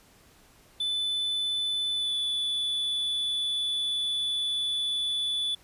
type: tone with pitch glide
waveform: triangle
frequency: 3503 to 3463 Hz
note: A7 to A7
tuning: -8 to -28 cents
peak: -25 dBFS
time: 0.8-5.55 s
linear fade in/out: 5 ms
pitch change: -20 cents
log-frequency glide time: 1.93-2.15 s
effects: pink hiss -58 dBFS RMS until 5.63 s + resampled to 32000 Hz